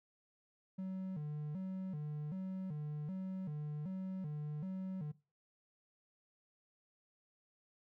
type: tone with vibrato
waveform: triangle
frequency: 167.9 Hz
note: E3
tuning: 32 cents sharp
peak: -37 dBFS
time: 0.78-5.12 s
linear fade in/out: 10 ms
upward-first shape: square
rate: 1.3 Hz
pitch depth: 200 cents each way
effects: noise-tail reverb RT60 0.3 s tail -19 dB re dry